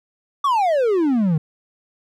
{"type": "exponential sweep", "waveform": "triangle", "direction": "down", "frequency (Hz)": [1174.7, 148.5], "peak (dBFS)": -13, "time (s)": [0.44, 1.38], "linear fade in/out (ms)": 5, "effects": []}